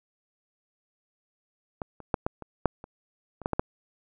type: clicks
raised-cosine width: 1 ms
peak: -18 / -29 / -9 / -12 / -25 / -6 / -27 / -26 / -12 / -12 / -9 dBFS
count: 11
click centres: 1.818 / 2.003 / 2.142 / 2.265 / 2.423 / 2.657 / 2.841 / 3.417 / 3.459 / 3.533 / 3.595 s
effects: none